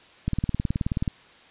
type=click train; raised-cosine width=5 ms; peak=-12 dBFS; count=16; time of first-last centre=0.28-1.078 s; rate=18.8 Hz; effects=white hiss -52 dBFS RMS until 1.5 s + resampled to 8000 Hz